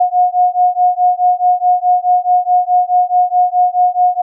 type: beating tone pair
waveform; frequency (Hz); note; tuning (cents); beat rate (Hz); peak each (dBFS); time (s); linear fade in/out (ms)
sine; 720 / 724.7; F#5 / F#5; -47 / -36; 4.7; -12; 0-4.22; 10
effects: none